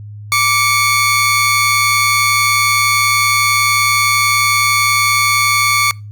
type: tone pair together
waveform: sawtooth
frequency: 1165.4 / 2200 Hz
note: D6 / C#7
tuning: -14 / -14 cents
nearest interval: major seventh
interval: 1100 cents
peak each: -10 dBFS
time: 0.32-5.91 s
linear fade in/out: 0 ms
effects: noise-tail reverb RT60 0.3 s tail -25 dB re dry + added 104 Hz sine -28 dBFS peak until 6.11 s